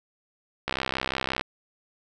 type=click train; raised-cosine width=0.3 ms; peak=-10 dBFS; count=49; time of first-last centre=0.68-1.411 s; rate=65.7 Hz; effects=none